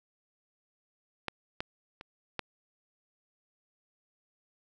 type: clicks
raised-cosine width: 0.3 ms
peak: -16 / -17 / -28 / -16 dBFS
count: 4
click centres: 1.283 / 1.605 / 2.011 / 2.393 s
effects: none